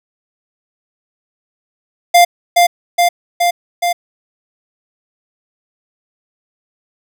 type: tone with echo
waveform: square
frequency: 698.5 Hz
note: F5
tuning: in tune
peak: -5 dBFS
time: 2.14-2.25 s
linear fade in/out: 10 ms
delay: 420 ms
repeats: 4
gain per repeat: -2 dB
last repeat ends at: 3.93 s
effects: none